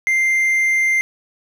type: tone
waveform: triangle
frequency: 2093 Hz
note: C7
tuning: in tune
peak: -12 dBFS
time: 0.07-1.01 s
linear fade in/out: 0 ms
effects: none